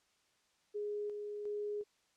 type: tone with tremolo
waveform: sine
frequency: 415.3 Hz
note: G#4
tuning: in tune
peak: -36 dBFS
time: 0.74-1.84 s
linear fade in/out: 20 ms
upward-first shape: square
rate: 1.4 Hz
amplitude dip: 35%
effects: white hiss -74 dBFS RMS until 2.16 s + low-pass 7000 Hz 12 dB/octave

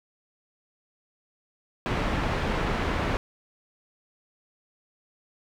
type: low-pass noise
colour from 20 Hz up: pink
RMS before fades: -27 dBFS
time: 1.86-3.17 s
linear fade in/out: 0 ms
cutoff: 2300 Hz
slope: 12 dB/octave
effects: none

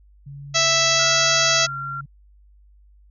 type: tone with vibrato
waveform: sine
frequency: 139.8 Hz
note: C#3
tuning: 15 cents sharp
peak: -34 dBFS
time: 0.26-2.06 s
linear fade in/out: 10 ms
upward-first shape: triangle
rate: 1.2 Hz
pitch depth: 21 cents each way
type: harmonic tone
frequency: 659.3 Hz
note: E5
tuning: in tune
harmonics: 1 / 2 / 3 / 4 / 5 / 6 / 7 / 8 / 9 / 10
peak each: -25 / -25 / -25 / -25 / -25 / -25 / -25 / -25 / -25 / -25 dBFS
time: 0.54-1.67 s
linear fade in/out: 20 ms
type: tone with pitch glide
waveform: sine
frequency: 1418 to 1376 Hz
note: F6 to F6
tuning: +26 to -26 cents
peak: -27 dBFS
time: 0.99-2.01 s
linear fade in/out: 5 ms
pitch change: -52 cents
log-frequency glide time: 1.55-1.73 s
effects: added 50 Hz sine -49 dBFS peak until 3.1 s

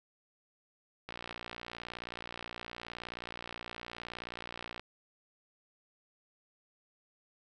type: click train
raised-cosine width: 0.3 ms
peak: -25 dBFS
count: 220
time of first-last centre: 1.09-4.796 s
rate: 59.1 Hz
effects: none

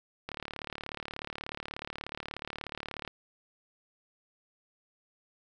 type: click train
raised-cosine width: 0.3 ms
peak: -21 dBFS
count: 103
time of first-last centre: 0.29-3.077 s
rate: 36.6 Hz
effects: none

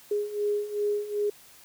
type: beating tone pair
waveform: sine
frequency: 412.4 / 415 Hz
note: G#4 / G#4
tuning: -12 / -1 cents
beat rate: 2.6 Hz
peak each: -31 / -27 dBFS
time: 0.11-1.3 s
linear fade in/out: 5 ms
effects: white hiss -53 dBFS RMS until 1.64 s

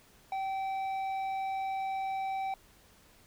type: tone with tanh clipping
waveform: sine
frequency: 772 Hz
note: G5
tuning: 27 cents flat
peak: -33 dBFS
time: 0.32-2.54 s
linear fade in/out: 2 ms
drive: 8 dB
effects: pink hiss -61 dBFS RMS until 3.26 s

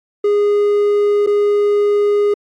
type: tone with dropouts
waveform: triangle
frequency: 411.6 Hz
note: G#4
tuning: 16 cents flat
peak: -9 dBFS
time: 0.24-2.34 s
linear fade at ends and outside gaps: 5 ms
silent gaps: 1.264-1.271 s
effects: AAC 64 kbps

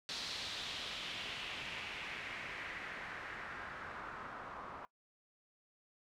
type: noise with low-pass filter sweep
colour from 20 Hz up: white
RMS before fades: -45 dBFS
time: 0.09-4.85 s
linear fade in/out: 0 ms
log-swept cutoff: 4300 to 1100 Hz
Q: 2.5
effects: noise-tail reverb RT60 0.1 s tail -20 dB re dry

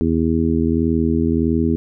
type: harmonic tone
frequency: 81.6 Hz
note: E2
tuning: 17 cents flat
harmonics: 1 / 2 / 3 / 4 / 5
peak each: -22 / -23 / -18 / -21 / -24 dBFS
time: 0.01-1.76 s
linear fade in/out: 0 ms
effects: none

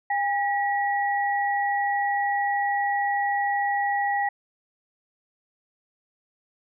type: tone pair together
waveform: sine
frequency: 809 / 1924.1 Hz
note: G#5 / B6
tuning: -46 / -46 cents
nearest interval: octave + minor third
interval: 1500 cents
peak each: -23 / -27 dBFS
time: 0.1-4.29 s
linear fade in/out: 5 ms
effects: none

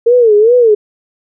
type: tone with vibrato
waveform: sine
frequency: 453.1 Hz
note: A#4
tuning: 49 cents flat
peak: -4 dBFS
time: 0.06-0.75 s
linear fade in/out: 10 ms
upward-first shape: sine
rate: 2.5 Hz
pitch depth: 160 cents each way
effects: none

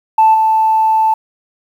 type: tone with level steps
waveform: sine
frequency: 880 Hz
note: A5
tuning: in tune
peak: -4 / -8 dBFS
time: 0.18-1.14 s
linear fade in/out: 5 ms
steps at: 0.34 s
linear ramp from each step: 5 ms
effects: tanh soft clip ceiling -2 dBFS + 7-bit

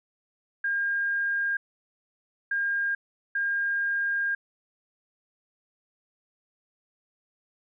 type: tone bursts at uneven times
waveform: sine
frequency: 1612 Hz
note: G6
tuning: 48 cents sharp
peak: -24 dBFS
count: 3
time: 0.64-1.57 / 2.51-2.95 / 3.35-4.35 s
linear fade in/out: 5 ms
effects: none

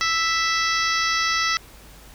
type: harmonic tone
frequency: 659.3 Hz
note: E5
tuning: in tune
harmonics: 2 / 3 / 4 / 5 / 6 / 7 / 8 / 9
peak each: -24 / -24 / -31 / -32 / -31 / -31 / -28 / -32 dBFS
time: 0.01-1.57 s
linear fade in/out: 0 ms
effects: added 50 Hz sine -47 dBFS peak until 2.14 s + pink hiss -47 dBFS RMS until 2.14 s

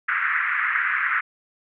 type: band-pass noise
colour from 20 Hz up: pink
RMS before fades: -23 dBFS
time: 0.08-1.21 s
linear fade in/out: 10 ms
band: 1300 to 2100 Hz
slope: 48 dB/octave
effects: none

